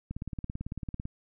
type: click train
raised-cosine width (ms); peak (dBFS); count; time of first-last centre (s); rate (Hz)
5; -23; 18; 0.11-1.054; 18
effects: none